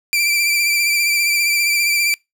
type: tone with vibrato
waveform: sawtooth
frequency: 2349 Hz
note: D7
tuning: in tune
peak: -11 dBFS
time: 0.13-2.14 s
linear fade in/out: 0 ms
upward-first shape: sine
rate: 15 Hz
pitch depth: 33 cents each way
effects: noise-tail reverb RT60 0.2 s tail -26 dB re dry